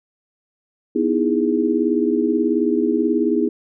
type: chord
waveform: sine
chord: E major seventh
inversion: second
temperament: equal with one note detuned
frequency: 246.9 / 311.1 / 329.6 / 411.2 Hz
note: B3 / D#4 / E4 / G#4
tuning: 0 / 0 / 0 / -17 cents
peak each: -21 dBFS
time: 0.95-3.49 s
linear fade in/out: 10 ms
effects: none